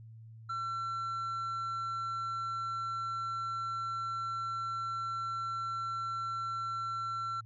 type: tone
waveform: triangle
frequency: 1350 Hz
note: E6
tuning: 41 cents sharp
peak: -32 dBFS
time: 0.49-7.41 s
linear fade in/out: 10 ms
effects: added 112 Hz sine -48 dBFS peak until 7.45 s + resampled to 16000 Hz